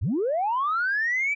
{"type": "linear sweep", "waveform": "sine", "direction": "up", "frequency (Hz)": [61.74, 2349], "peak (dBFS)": -21, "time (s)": [0.01, 1.35], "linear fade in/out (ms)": 20, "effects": ["tanh soft clip ceiling -18 dBFS"]}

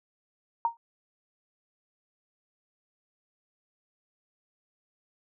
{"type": "tone with exponential decay", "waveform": "sine", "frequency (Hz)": 929, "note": "A#5", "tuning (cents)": -6, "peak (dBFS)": -19, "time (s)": [0.65, 0.77], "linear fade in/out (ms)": 1, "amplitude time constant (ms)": 24, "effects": []}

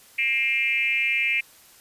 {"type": "tone with frequency modulation", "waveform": "sine", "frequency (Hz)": 2373, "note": "D7", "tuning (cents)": 17, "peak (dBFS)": -20, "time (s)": [0.18, 1.41], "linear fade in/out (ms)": 10, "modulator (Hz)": 248, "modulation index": 1.2, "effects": ["white hiss -52 dBFS RMS until 1.8 s", "resampled to 32000 Hz"]}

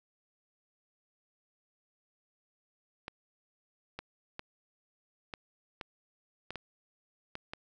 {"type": "clicks", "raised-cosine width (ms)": 0.3, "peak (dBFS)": -23, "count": 9, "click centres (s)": [3.081, 3.99, 4.394, 5.338, 5.812, 6.506, 6.557, 7.354, 7.535], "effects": []}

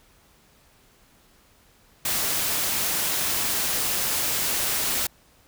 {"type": "noise", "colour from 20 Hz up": "white", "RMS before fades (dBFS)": -25, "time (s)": [2.05, 5.07], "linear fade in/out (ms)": 5, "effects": ["pink hiss -58 dBFS RMS until 5.47 s"]}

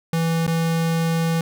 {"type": "tone with dropouts", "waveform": "square", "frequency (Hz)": 164.81, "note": "E3", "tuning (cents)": 0, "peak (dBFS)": -19, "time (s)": [0.13, 1.41], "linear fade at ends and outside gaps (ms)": 2, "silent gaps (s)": [0.467, 0.477], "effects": []}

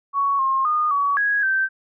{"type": "tone with pitch steps", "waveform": "sine", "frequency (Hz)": [1116, 1069, 1224, 1131, 1657, 1556], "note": ["C#6", "C6", "D#6", "C#6", "G#6", "G6"], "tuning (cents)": [11, 37, -29, 34, -4, -13], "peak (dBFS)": -17, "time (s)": [0.13, 1.69], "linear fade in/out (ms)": 50, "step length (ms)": 260, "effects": []}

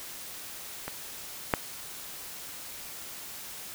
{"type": "clicks", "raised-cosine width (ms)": 0.5, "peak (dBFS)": [-19, -7], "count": 2, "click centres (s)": [0.88, 1.538], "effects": ["white hiss -42 dBFS RMS until 3.74 s"]}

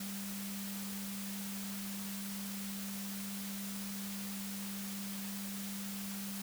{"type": "tone in noise", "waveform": "sine", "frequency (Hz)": 198.1, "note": "G3", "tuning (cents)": 18, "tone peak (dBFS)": -41, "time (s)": [0, 6.42], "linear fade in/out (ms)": 5, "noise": "white", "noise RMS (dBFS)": -45, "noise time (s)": [0, 6.42], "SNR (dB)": 1, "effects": []}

